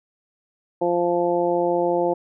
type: harmonic tone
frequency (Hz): 174.1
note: F3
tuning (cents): -5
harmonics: 1 / 2 / 3 / 4 / 5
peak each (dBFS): -33 / -22 / -22 / -26 / -27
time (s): 0.81-2.14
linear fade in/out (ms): 10
effects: none